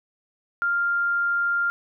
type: tone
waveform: sine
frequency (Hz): 1396.9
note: F6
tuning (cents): 0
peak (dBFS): -20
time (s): 0.62-1.7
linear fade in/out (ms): 0
effects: none